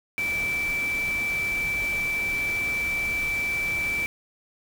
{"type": "tone in noise", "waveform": "sine", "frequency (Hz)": 2325, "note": "D7", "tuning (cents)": -18, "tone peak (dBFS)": -24, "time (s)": [0.18, 4.06], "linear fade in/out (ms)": 0, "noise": "pink", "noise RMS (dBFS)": -37, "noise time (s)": [0.18, 4.06], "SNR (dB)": 10, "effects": []}